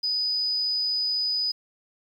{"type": "tone", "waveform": "sine", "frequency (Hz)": 4978, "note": "D#8", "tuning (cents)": 0, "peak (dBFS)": -23, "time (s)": [0.03, 1.52], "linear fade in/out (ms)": 10, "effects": ["9-bit"]}